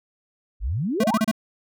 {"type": "exponential sweep", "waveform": "sine", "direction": "up", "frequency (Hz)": [43.84, 1480], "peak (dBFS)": -22, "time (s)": [0.6, 1.21], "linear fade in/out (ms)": 50}
{"type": "tone bursts", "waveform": "square", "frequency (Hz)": 219.3, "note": "A3", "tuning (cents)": -6, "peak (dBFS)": -18, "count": 5, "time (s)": [1, 1.314], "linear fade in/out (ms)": 5, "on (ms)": 38, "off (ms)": 31}
{"effects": []}